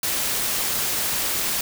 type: noise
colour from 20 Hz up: white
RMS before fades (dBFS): -24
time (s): 0.03-1.61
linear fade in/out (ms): 2
effects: none